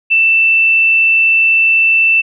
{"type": "tone", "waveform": "sine", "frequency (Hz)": 2664, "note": "E7", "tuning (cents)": 18, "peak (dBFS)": -7, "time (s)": [0.1, 2.22], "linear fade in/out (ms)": 20, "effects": []}